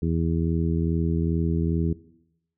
harmonic tone, 82.41 Hz, E2, in tune, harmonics 1 / 2 / 3 / 4 / 5, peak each -26 / -25 / -30 / -31 / -34 dBFS, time 0.02-1.93 s, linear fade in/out 5 ms, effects noise-tail reverb RT60 0.8 s tail -18 dB re dry

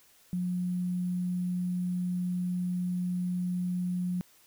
sine tone with sample-and-hold, 179.6 Hz, F3, 49 cents sharp, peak -28 dBFS, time 0.33-4.21 s, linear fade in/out 0 ms, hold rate 11025 Hz, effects white hiss -61 dBFS RMS until 4.46 s

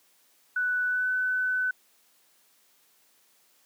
sine tone with pitch glide, 1486 to 1505.9 Hz, F#6 to F#6, +7 to +30 cents, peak -24 dBFS, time 0.56-1.71 s, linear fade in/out 5 ms, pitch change +23 cents, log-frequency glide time 0.86-1.09 s, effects white hiss -64 dBFS RMS until 3.65 s + high-pass 200 Hz 12 dB/octave

